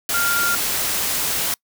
sine tone in noise, 1396.9 Hz, F6, in tune, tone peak -19 dBFS, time 0.14-0.55 s, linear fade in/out 2 ms, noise white, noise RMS -22 dBFS, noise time 0.09-1.54 s, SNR 0 dB, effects noise-tail reverb RT60 0.1 s tail -26 dB re dry

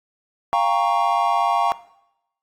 triangle chord, G half-diminished seventh, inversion third, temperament equal with one note detuned, 698.5 / 795.4 / 932.3 / 1108.7 Hz, F5 / G5 / Bb5 / Db6, 0 / +25 / 0 / 0 cents, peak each -20 dBFS, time 0.53-1.72 s, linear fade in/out 0 ms, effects noise-tail reverb RT60 0.8 s tail -18 dB re dry + AAC 64 kbps

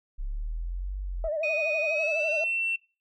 sine linear two-way sweep, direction up then down, 33 to 49.22 to 39.38 Hz, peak -29 dBFS, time 0.18-1.29 s, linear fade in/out 20 ms, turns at 1 s
sine tone with vibrato, 622.3 Hz, D#5, in tune, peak -26 dBFS, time 1.24-2.44 s, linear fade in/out 2 ms, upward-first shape sine, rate 12 Hz, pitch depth 100 cents each way
sine tone with pitch glide, 2489 to 2699 Hz, D#7 to E7, 0 to +40 cents, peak -25 dBFS, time 1.43-2.76 s, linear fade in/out 5 ms, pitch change +140 cents, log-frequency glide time 1.85-2.31 s
effects noise-tail reverb RT60 0.4 s tail -23 dB re dry + tanh soft clip ceiling -19 dBFS

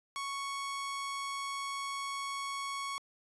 sawtooth tone, 1108.7 Hz, C#6, in tune, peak -32 dBFS, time 0.16-2.98 s, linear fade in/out 0 ms, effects resampled to 24000 Hz

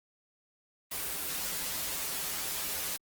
white noise with comb filter, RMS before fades -35 dBFS, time 0.91-2.97 s, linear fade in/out 10 ms, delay 8.5 ms, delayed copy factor -0.75, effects Opus 24 kbps

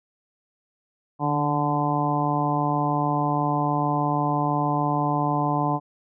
harmonic tone with a mistuned harmonic, 146.3 Hz, D3, 6 cents flat, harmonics 1 / 2 / 3 / 4 / 5 / 6 / 7, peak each -26 / -27 / -35 / -33 / -27 / -28 / -28 dBFS, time 1.19-5.8 s, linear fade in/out 50 ms, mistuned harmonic 1, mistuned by +32 cents, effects none

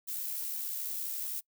violet noise with amplitude modulation, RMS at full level -35 dBFS, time 0.07-1.41 s, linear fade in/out 20 ms, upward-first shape sine, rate 71.3 Hz, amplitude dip 35%, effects noise-tail reverb RT60 0.1 s tail -24 dB re dry

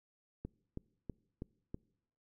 click train, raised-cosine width 3 ms, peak -28 dBFS, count 5, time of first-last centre 0.45-1.744 s, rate 3.09 Hz, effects noise-tail reverb RT60 0.8 s tail -25 dB re dry

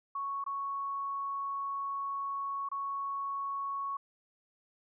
sine tone with dropouts, 1108.7 Hz, C#6, in tune, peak -33 dBFS, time 0.15-3.97 s, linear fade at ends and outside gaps 5 ms, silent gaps 0.441-0.463 / 2.689-2.715 s, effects none

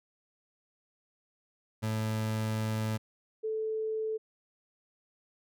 30% pulse / sine tone pair in turn, 109.5 / 438 Hz, A2 / A4, -8 / -8 cents, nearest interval 2 octaves, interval 2400 cents, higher second, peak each -27 / -30 dBFS, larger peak first, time 1.82-2.98 / 3.43-4.18 s, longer first, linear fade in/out 20 ms, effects none

